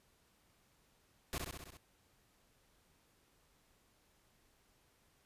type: noise with echo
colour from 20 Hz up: pink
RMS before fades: -39 dBFS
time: 1.33-1.38 s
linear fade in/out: 0 ms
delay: 65 ms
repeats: 6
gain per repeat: -3 dB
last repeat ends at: 1.77 s
effects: pink hiss -72 dBFS RMS until 5.25 s + resampled to 32000 Hz